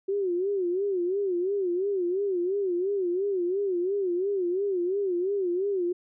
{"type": "tone with vibrato", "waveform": "sine", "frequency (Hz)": 375.7, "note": "F#4", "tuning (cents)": 26, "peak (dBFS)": -24, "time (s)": [0.08, 5.93], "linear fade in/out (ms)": 10, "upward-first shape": "sine", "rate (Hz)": 2.9, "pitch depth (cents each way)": 140, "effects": []}